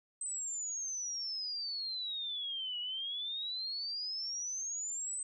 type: exponential two-way sweep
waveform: sine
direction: down then up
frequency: 8230 to 2900 to 8230 Hz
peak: -36 dBFS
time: 0.21-5.23 s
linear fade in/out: 2 ms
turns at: 2.79 s
effects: none